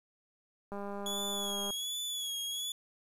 click train, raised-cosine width 1 ms, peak -28 dBFS, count 199, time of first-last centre 0.72-1.705 s, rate 201 Hz
sawtooth tone with vibrato, 3377 Hz, G#7, 28 cents sharp, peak -32 dBFS, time 1.06-2.72 s, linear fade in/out 2 ms, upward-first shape sine, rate 1.3 Hz, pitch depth 53 cents each way
effects resampled to 32000 Hz + 10-bit

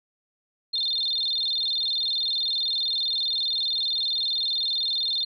sine tone with vibrato, 3894 Hz, B7, 25 cents flat, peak -23 dBFS, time 0.73-5.25 s, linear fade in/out 10 ms, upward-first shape square, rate 20 Hz, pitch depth 130 cents each way, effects none

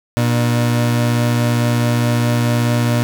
30% pulse tone pair together, 119.3 / 300.6 Hz, A#2 / D4, +41 / +40 cents, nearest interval octave + major third, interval 1599 cents, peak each -11 / -22 dBFS, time 0.17-3.03 s, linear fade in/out 0 ms, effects none

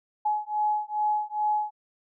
sine beating tone pair, 844 / 846.4 Hz, G#5 / G#5, +28 / +33 cents, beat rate 2.4 Hz, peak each -27 dBFS, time 0.25-1.71 s, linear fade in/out 10 ms, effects none

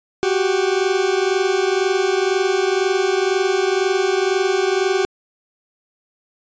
40% pulse tone pair together, 370 / 392 Hz, F#4 / G4, 0 / 0 cents, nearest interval minor second, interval 100 cents, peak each -18 dBFS, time 0.23-5.05 s, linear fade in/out 0 ms, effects resampled to 16000 Hz

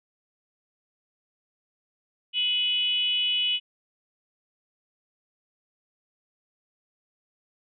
sine tone with frequency modulation, 2960 Hz, F#7, in tune, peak -22 dBFS, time 2.33-3.6 s, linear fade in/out 50 ms, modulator 427 Hz, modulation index 0.61, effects none

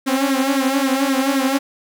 sawtooth tone with flanger, 270 Hz, C#4, 45 cents flat, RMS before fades -18 dBFS, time 0.06-1.59 s, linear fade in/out 20 ms, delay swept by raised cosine 0.51 to 5.21 ms, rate 3.8 Hz, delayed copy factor +0.85, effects none

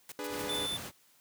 white noise bursts, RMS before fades -44 dBFS, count 4, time 0.09-0.57 s, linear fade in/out 2 ms, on 30 ms, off 120 ms
sawtooth chord, G# diminished, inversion second, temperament equal, 293.7 / 415.3 / 493.9 Hz, D4 / G#4 / B4, 0 / 0 / 0 cents, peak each -37 dBFS, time 0.19-0.66 s, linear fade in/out 0 ms
pink noise, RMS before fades -41 dBFS, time 0.28-0.92 s, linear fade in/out 50 ms
square tone, 3520 Hz, A7, in tune, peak -34 dBFS, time 0.49-0.77 s, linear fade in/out 5 ms
effects white hiss -65 dBFS RMS until 1.2 s + high-pass 100 Hz 12 dB/octave

